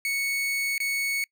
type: tone with dropouts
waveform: 40% pulse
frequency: 2217 Hz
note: C#7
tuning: in tune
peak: -24 dBFS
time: 0.05-1.24 s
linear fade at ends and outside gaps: 1 ms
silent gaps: 0.78-0.802 s
effects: noise-tail reverb RT60 0.1 s tail -26 dB re dry

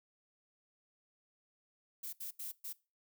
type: noise bursts at uneven times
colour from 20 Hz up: violet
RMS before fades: -43 dBFS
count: 4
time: 2.03-2.13 / 2.2-2.31 / 2.39-2.52 / 2.64-2.73 s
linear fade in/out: 10 ms
effects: noise-tail reverb RT60 0.3 s tail -21 dB re dry

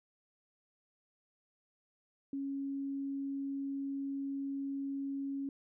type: tone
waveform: sine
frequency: 275.9 Hz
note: C#4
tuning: 8 cents flat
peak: -35 dBFS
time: 2.33-5.49 s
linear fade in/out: 2 ms
effects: none

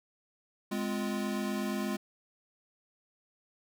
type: chord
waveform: square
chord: F minor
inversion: first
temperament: equal with one note detuned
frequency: 207.7 / 256.1 / 349.2 Hz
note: Ab3 / C4 / F4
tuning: 0 / -37 / 0 cents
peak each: -34 / -38 / -39 dBFS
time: 0.71-1.97 s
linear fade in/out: 10 ms
effects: none

